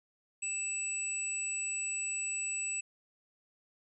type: tone pair together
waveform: sine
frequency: 2637 / 7875 Hz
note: E7 / B8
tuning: 0 / -6 cents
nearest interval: octave + perfect fifth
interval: 1894 cents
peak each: -37 / -35 dBFS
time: 0.42-2.81 s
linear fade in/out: 10 ms
effects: none